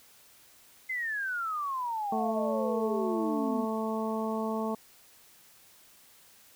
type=exponential sweep; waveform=sine; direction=down; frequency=2090 to 233 Hz; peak=-30 dBFS; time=0.89-3.65 s; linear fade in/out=10 ms
type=harmonic tone; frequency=220.4 Hz; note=A3; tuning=3 cents sharp; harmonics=1 / 2 / 3 / 4 / 5; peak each=-32 / -35 / -37 / -38 / -39 dBFS; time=2.12-4.75 s; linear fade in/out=5 ms
effects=white hiss -58 dBFS RMS until 6.55 s